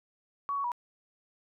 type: tone with pitch steps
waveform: sine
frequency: 1125 / 1118 / 965 Hz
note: C#6 / C#6 / B5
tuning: +25 / +14 / -40 cents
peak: -29 dBFS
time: 0.49-0.718 s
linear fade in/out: 0 ms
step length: 76 ms
effects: none